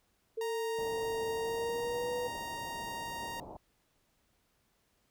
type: tone with pitch glide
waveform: sine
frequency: 449.6 to 490.3 Hz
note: A4 to B4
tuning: +37 to -13 cents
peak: -33 dBFS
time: 0.37-2.28 s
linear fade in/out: 10 ms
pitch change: +150 cents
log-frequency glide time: 1.37-2.11 s
type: tone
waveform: sawtooth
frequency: 932.3 Hz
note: A#5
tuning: in tune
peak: -35 dBFS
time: 0.41-3.4 s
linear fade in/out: 2 ms
type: low-pass noise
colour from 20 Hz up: white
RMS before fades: -47 dBFS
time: 0.78-3.57 s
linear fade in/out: 5 ms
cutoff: 910 Hz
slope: 48 dB/octave
effects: pink hiss -74 dBFS RMS until 5.1 s